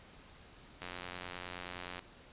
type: click train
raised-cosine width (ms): 0.3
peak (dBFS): -26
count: 106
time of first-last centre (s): 0.82-1.992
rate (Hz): 89.6
effects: pink hiss -57 dBFS RMS until 2.32 s + resampled to 8000 Hz